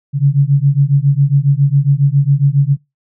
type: beating tone pair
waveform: sine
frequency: 137 / 144.3 Hz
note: C#3 / D3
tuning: -20 / -30 cents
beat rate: 7.3 Hz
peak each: -11 dBFS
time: 0.13-2.77 s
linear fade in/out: 50 ms
effects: noise-tail reverb RT60 0.2 s tail -23 dB re dry